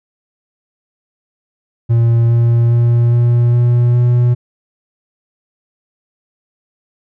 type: tone with pitch steps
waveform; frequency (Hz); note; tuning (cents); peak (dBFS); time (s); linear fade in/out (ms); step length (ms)
triangle; 116.54 / 117.55 / 118.58 / 119.61 / 120.65 / 121.7; A#2 / A#2 / A#2 / A#2 / B2 / B2; 0 / +15 / +30 / +45 / -40 / -25; -6; 1.89-4.35; 20; 410
effects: none